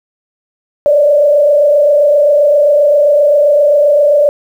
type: tone with frequency modulation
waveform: sine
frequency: 584 Hz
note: D5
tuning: 10 cents flat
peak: -5 dBFS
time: 0.86-4.29 s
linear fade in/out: 0 ms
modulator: 27.6 Hz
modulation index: 0.8
effects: 7-bit